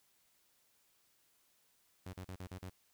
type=tone bursts; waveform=sawtooth; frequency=92.5 Hz; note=F#2; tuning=in tune; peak=-40 dBFS; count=6; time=2.06-2.697 s; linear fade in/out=5 ms; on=72 ms; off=41 ms; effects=white hiss -73 dBFS RMS until 2.93 s